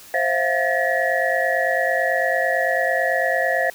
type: tone cluster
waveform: sine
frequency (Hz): 527 / 657 / 706 / 1728 / 1902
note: C5 / E5 / F5 / A6 / A#6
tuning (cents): +12 / -6 / +19 / -32 / +34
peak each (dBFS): -24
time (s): 0.14-3.7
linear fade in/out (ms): 2
effects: white hiss -44 dBFS RMS until 3.74 s